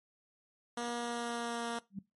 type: tone with pitch glide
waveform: 10% pulse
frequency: 238.4 to 233.9 Hz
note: A#3 to A#3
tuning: +39 to +6 cents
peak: -27 dBFS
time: 0.77-1.79 s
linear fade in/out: 5 ms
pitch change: -33 cents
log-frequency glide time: 0.95-1.68 s
type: tone with exponential growth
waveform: sine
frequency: 195.5 Hz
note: G3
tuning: 4 cents flat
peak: -34 dBFS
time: 1.9-1.99 s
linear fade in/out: 5 ms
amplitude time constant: 19 ms
effects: noise-tail reverb RT60 0.2 s tail -19 dB re dry + MP3 48 kbps